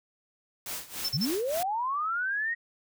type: noise with tremolo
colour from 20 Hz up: white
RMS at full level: -35 dBFS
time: 0.66-1.63 s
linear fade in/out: 2 ms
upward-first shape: sine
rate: 3.5 Hz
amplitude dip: 85%
type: tone bursts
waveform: triangle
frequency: 5320 Hz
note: E8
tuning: 15 cents sharp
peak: -26 dBFS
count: 3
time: 1.04-1.258 s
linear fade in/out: 10 ms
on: 50 ms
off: 34 ms
type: linear sweep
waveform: sine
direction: up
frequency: 99.3 to 1900 Hz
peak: -27 dBFS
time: 1.13-2.55 s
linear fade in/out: 20 ms
effects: none